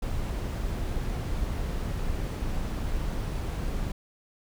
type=noise; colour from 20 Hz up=brown; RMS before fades=-30 dBFS; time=0.02-3.92 s; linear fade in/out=5 ms; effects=none